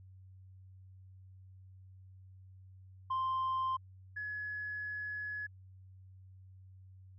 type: tone pair in turn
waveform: sine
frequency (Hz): 1046.5 / 1693.3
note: C6 / G#6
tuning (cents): 0 / +33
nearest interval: minor sixth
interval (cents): 833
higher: second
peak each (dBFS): -29 / -37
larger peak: first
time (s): 3.1-3.77 / 4.16-5.47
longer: second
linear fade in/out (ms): 10
effects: tanh soft clip ceiling -30 dBFS + added 94 Hz sine -53 dBFS peak until 7.18 s